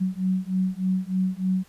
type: beating tone pair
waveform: sine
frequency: 185 / 188.3 Hz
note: F#3 / F#3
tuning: 0 / +31 cents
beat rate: 3.3 Hz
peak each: -25 dBFS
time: 0-1.64 s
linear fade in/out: 20 ms
effects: pink hiss -56 dBFS RMS until 1.68 s + resampled to 32000 Hz